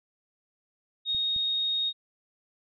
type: tone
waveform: sine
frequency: 3729 Hz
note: A#7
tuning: in tune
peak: -25 dBFS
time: 1.05-1.93 s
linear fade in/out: 50 ms
type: clicks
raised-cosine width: 5 ms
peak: -34 dBFS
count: 2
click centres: 1.148 / 1.363 s
effects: none